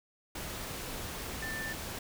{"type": "tone in noise", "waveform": "sine", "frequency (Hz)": 1779, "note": "A6", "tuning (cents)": 19, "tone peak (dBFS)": -37, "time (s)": [1.42, 1.73], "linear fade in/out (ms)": 5, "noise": "pink", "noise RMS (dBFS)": -40, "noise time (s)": [0.35, 1.99], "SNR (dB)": 0, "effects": []}